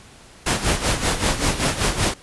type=noise with tremolo; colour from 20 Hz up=pink; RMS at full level=-18 dBFS; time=0.46-2.14 s; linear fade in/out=5 ms; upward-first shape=sine; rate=5.2 Hz; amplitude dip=70%; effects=pink hiss -46 dBFS RMS until 2.22 s + resampled to 24000 Hz